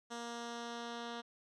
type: tone with low-pass filter sweep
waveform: 10% pulse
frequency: 235.4 Hz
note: A#3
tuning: 17 cents sharp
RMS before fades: -44 dBFS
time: 0.1-1.22 s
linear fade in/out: 20 ms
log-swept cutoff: 6800 to 4200 Hz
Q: 1.6
effects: none